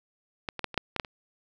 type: clicks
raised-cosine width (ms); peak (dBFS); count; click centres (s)
0.3; -15 / -18 / -12 / -23 / -8 / -15 / -9 / -27; 8; 0.488 / 0.593 / 0.643 / 0.743 / 0.777 / 0.963 / 0.998 / 1.048
effects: none